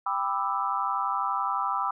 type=chord; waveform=sine; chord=E minor seventh; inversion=first; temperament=just; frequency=791.1 / 988.9 / 1186.7 / 1318.5 Hz; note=G5 / B5 / D6 / E6; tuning=+16 / +2 / +18 / 0 cents; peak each=-32 / -30 / -30 / -31 dBFS; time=0.06-1.91 s; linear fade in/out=5 ms; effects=none